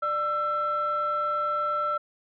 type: tone pair together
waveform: sine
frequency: 595 / 1335.7 Hz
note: D5 / E6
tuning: +22 / +22 cents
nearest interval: octave + major second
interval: 1400 cents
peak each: -30 / -24 dBFS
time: 0.02-1.98 s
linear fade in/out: 10 ms
effects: tanh soft clip ceiling -19 dBFS